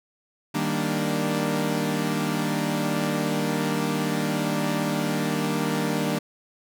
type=chord; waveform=sawtooth; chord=Eb major seventh; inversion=none; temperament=equal; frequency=155.56 / 196 / 233.1 / 293.7 Hz; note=Eb3 / G3 / Bb3 / D4; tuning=0 / 0 / 0 / 0 cents; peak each=-25 dBFS; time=0.54-6.19 s; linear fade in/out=10 ms; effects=none